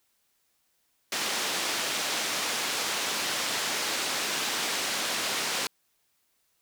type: band-pass noise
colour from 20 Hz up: white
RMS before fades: -30 dBFS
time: 1.12-5.67 s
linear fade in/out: 2 ms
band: 220 to 5700 Hz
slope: 12 dB/octave
effects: white hiss -72 dBFS RMS until 6.61 s